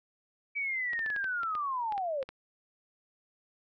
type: linear sweep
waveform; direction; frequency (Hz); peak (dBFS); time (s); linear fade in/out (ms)
sine; down; 2302 to 508; -30; 0.55-2.24; 20
type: clicks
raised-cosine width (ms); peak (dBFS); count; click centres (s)
0.3; -27; 12; 0.933 / 0.992 / 1.062 / 1.102 / 1.163 / 1.243 / 1.433 / 1.552 / 1.923 / 1.979 / 2.228 / 2.29
effects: none